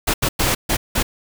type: noise bursts at uneven times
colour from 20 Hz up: pink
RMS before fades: -18 dBFS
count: 5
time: 0.07-0.14 / 0.22-0.29 / 0.39-0.55 / 0.69-0.77 / 0.95-1.03 s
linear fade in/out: 10 ms
effects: none